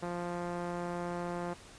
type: tone with low-pass filter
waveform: 5% pulse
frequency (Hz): 174.61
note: F3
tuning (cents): 0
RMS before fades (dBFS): -37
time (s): 0.02-1.54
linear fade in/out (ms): 10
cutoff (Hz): 860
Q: 0.59
effects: pink hiss -53 dBFS RMS until 1.78 s + resampled to 22050 Hz